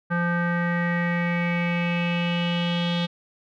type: tone with low-pass filter sweep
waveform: square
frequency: 172.8 Hz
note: F3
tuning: 18 cents flat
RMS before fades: -24 dBFS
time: 0.1-3.07 s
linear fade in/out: 20 ms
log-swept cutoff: 1500 to 3500 Hz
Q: 5.6
effects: none